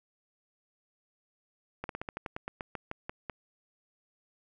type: slowing click train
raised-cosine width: 0.5 ms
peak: -21 dBFS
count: 14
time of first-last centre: 1.84-3.298 s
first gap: 52 ms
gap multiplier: 1.12
effects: none